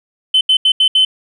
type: tone bursts at uneven times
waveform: sine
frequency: 3054 Hz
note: G7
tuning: 46 cents flat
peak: -6 dBFS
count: 5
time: 0.34-0.41 / 0.49-0.57 / 0.65-0.72 / 0.8-0.88 / 0.95-1.05 s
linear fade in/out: 5 ms
effects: tanh soft clip ceiling -5 dBFS